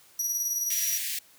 sawtooth tone with tremolo, 5800 Hz, F#8, 35 cents flat, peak -23 dBFS, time 0.19-0.98 s, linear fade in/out 5 ms, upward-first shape square, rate 19 Hz, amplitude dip 35%
white high-pass noise, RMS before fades -32 dBFS, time 0.7-1.19 s, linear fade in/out 5 ms, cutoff 1700 Hz, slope 96 dB/octave
effects white hiss -57 dBFS RMS until 1.38 s + high-pass 60 Hz 12 dB/octave

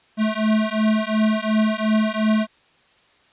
square beating tone pair, 215.5 / 218.3 Hz, A3 / A3, -36 / -13 cents, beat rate 2.8 Hz, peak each -21 dBFS, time 0.17-2.47 s, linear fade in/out 50 ms, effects white hiss -57 dBFS RMS until 3.32 s + resampled to 8000 Hz

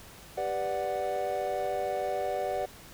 triangle chord, G major seventh, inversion none, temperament equal, 392 / 493.9 / 587.3 / 740 Hz, G4 / B4 / D5 / F#5, 0 / 0 / 0 / 0 cents, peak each -35 / -34 / -31 / -31 dBFS, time 0.37-2.66 s, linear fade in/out 10 ms, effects pink hiss -50 dBFS RMS until 2.93 s

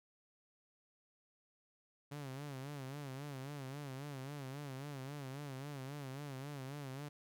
sawtooth tone with vibrato, 138.59 Hz, C#3, in tune, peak -40 dBFS, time 2.11-7.09 s, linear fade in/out 10 ms, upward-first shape sine, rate 3.7 Hz, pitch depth 110 cents each way, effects none

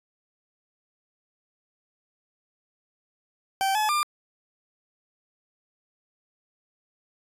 40% pulse tone with pitch steps, 776 / 855 / 1196 Hz, G5 / A5 / D6, -18 / -50 / +31 cents, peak -21 dBFS, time 3.61-4.03 s, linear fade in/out 0 ms, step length 140 ms, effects resampled to 32000 Hz

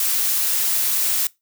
blue noise, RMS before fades -20 dBFS, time 0-1.27 s, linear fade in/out 2 ms, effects noise-tail reverb RT60 0.2 s tail -22 dB re dry

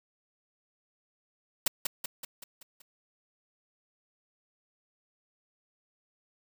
white noise with echo, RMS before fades -25 dBFS, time 1.66-1.68 s, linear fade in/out 5 ms, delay 190 ms, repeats 6, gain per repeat -5 dB, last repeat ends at 2.82 s, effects none

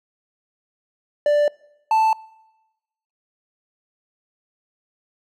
triangle tone pair in turn, 588 / 881 Hz, D5 / A5, +2 / +2 cents, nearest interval perfect fifth, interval 700 cents, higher second, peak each -12 dBFS, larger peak neither, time 1.26-1.48 / 1.91-2.13 s, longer neither, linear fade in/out 2 ms, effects noise-tail reverb RT60 1.0 s tail -24 dB re dry

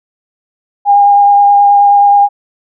sine tone with vibrato, 810 Hz, G#5, 43 cents flat, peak -3 dBFS, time 0.85-2.29 s, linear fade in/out 50 ms, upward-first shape triangle, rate 9.4 Hz, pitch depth 14 cents each way, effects none

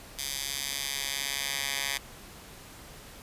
10% pulse tone with high-pass filter sweep, 138.59 Hz, C#3, in tune, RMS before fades -33 dBFS, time 0.18-1.98 s, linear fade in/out 10 ms, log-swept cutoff 4100 to 2100 Hz, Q 0.86, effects pink hiss -48 dBFS RMS until 3.22 s + resampled to 32000 Hz

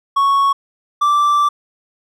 triangle tone pair in turn, 1108.7 / 1170.2 Hz, C#6 / D6, 0 / -7 cents, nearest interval minor second, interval 93 cents, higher second, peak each -9 / -9 dBFS, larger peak neither, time 0.16-0.53 / 1.01-1.49 s, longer second, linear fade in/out 10 ms, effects none

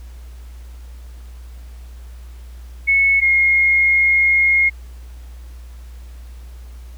sine tone pair in turn, 2200 / 2147 Hz, C#7 / C7, -14 / +44 cents, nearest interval unison, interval 42 cents, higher first, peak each -11 dBFS, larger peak neither, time 2.87-3.21 / 3.21-4.7 s, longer second, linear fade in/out 20 ms, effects added 60 Hz sine -33 dBFS peak until 6.97 s + pink hiss -51 dBFS RMS until 6.97 s

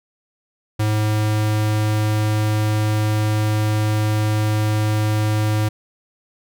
square tone, 107 Hz, A2, 48 cents flat, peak -17 dBFS, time 0.79-5.69 s, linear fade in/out 10 ms, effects none

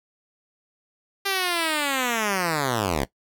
5% pulse linear sweep, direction down, 399.2 to 60.9 Hz, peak -11 dBFS, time 1.25-3.05 s, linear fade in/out 10 ms, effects noise-tail reverb RT60 0.1 s tail -17 dB re dry

